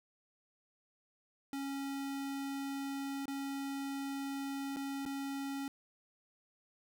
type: tone with dropouts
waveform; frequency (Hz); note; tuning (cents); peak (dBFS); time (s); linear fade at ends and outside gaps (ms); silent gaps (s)
square; 275.8; C#4; -9; -38; 1.53-5.68; 1; 3.256-3.28 / 4.762-4.768 / 5.053-5.061
effects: none